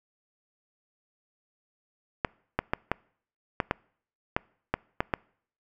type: clicks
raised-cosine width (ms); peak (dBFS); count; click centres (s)
0.5; -9; 10; 2.248 / 2.59 / 2.735 / 2.916 / 3.602 / 3.711 / 4.365 / 4.74 / 5.005 / 5.138
effects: noise-tail reverb RT60 0.6 s tail -26 dB re dry